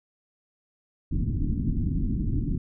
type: low-pass noise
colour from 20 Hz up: pink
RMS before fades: -26 dBFS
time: 1.11-2.58 s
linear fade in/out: 5 ms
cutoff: 300 Hz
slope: 48 dB/octave
effects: none